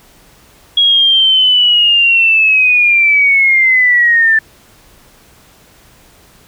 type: linear sweep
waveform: sine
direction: down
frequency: 3322 to 1760 Hz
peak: -6 dBFS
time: 0.77-4.39 s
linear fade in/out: 5 ms
effects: pink hiss -45 dBFS RMS until 6.47 s